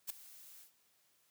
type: noise with ADSR envelope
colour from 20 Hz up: blue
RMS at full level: -37 dBFS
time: 0.07-0.72 s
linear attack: 30 ms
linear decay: 6 ms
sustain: -19 dB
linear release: 120 ms
effects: white hiss -73 dBFS RMS until 1.3 s + high-pass 80 Hz 12 dB/octave